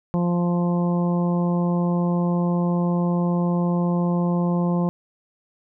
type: harmonic tone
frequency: 174.61 Hz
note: F3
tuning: in tune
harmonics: 1 / 2 / 3 / 4 / 5 / 6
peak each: -19 / -29 / -30 / -35 / -34 / -35 dBFS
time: 0.14-4.89 s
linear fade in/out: 0 ms
effects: none